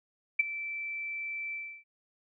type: tone with ADSR envelope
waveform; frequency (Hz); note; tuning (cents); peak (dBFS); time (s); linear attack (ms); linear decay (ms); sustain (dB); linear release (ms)
sine; 2329; D7; -15; -18; 0.39-1.84; 8; 18; -16; 310
effects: none